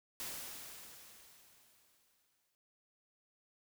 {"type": "noise with exponential decay", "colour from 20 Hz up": "white", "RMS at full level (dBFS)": -42, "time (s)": [0.2, 2.55], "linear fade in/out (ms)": 0, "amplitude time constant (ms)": 510, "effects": []}